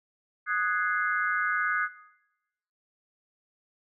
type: chord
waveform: sine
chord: Ab dominant seventh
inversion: second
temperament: equal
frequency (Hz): 1244.5 / 1480 / 1661.2 / 2093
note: Eb6 / Gb6 / Ab6 / C7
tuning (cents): 0 / 0 / 0 / 0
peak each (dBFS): -30 / -29 / -30 / -35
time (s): 0.46-1.89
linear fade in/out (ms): 50
effects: noise-tail reverb RT60 0.9 s tail -17 dB re dry

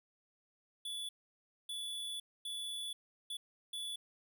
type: tone bursts at uneven times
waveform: square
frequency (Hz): 3443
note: A7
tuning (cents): -38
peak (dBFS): -40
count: 5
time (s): 0.85-1.09 / 1.69-2.2 / 2.45-2.93 / 3.3-3.37 / 3.73-3.96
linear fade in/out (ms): 5
effects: none

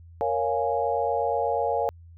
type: chord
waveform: sine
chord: Bb minor seventh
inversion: none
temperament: equal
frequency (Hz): 466.2 / 554.4 / 698.5 / 830.6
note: Bb4 / Db5 / F5 / Ab5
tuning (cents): 0 / 0 / 0 / 0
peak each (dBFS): -28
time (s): 0.21-1.89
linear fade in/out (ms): 0
effects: added 84 Hz sine -45 dBFS peak until 2.17 s

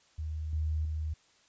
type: tone with level steps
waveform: sine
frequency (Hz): 77.78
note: D#2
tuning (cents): 0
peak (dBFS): -33 / -28 / -31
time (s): 0.18-1.14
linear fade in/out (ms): 10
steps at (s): 0.53 / 0.85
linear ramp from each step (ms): 2
effects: white hiss -65 dBFS RMS until 1.48 s + resampled to 16000 Hz

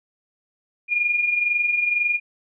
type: tone pair together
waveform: sine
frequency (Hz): 2404 / 2426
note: D7 / D#7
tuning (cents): +40 / -44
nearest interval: unison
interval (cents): 16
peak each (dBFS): -27 / -19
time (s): 0.88-2.2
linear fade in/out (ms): 50
effects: none

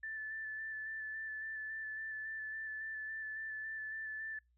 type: tone with vibrato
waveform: sine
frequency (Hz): 1755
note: A6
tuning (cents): -5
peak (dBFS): -40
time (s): 0.03-4.39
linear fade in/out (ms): 5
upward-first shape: square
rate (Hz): 3.6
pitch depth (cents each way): 14
effects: noise-tail reverb RT60 0.2 s tail -26 dB re dry + added 60 Hz sine -70 dBFS peak until 4.57 s

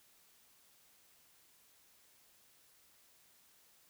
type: silence
effects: white hiss -67 dBFS RMS until 3.89 s

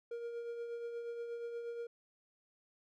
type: tone with tremolo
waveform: triangle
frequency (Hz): 470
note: A#4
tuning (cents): +14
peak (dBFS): -36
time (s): 0.11-1.87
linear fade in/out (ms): 5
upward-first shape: triangle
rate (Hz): 8.4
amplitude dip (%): 45
effects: none

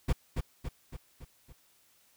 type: noise with echo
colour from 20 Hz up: brown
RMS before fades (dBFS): -26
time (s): 0.08-0.13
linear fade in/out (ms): 10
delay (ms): 280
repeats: 5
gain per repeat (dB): -5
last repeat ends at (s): 1.53
effects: white hiss -66 dBFS RMS until 2.16 s

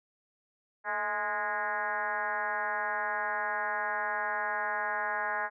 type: tone with frequency modulation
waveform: sine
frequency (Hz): 1244.5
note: D#6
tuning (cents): 0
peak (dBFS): -29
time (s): 0.84-5.5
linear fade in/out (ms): 50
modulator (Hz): 203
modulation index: 2.9
effects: none

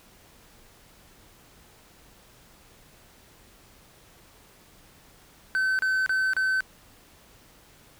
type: tone bursts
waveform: triangle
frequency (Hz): 1530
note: G6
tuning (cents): -42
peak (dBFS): -20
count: 4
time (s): 5.55-6.606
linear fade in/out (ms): 0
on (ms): 240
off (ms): 32
effects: pink hiss -55 dBFS RMS until 7.99 s

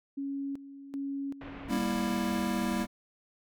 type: tone with tremolo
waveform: sine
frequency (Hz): 277.2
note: C#4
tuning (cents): 0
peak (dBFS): -32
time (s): 0.17-1.78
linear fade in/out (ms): 10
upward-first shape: square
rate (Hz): 1.3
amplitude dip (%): 75
type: low-pass noise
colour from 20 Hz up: pink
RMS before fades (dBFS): -45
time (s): 1.41-2.86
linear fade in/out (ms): 2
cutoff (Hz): 2700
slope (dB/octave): 24
type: chord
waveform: square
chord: E diminished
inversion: first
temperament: just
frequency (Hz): 197.78 / 237.3 / 329.6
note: G3 / Bb3 / E4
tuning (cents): +16 / +31 / 0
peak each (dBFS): -33 / -33 / -36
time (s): 1.68-2.87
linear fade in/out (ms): 50
effects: none

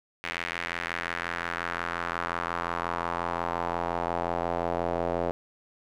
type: tone with band-pass filter sweep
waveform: square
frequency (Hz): 42.82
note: F1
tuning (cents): -33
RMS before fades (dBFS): -31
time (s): 0.24-5.31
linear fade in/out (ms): 0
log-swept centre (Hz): 2200 to 590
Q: 2
effects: none

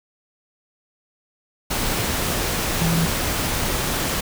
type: tone in noise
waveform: sine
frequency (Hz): 165.5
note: E3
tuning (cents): +7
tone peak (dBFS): -18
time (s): 2.81-3.06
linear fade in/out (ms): 10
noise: pink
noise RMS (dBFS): -23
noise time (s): 1.7-4.21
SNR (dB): +2
effects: none

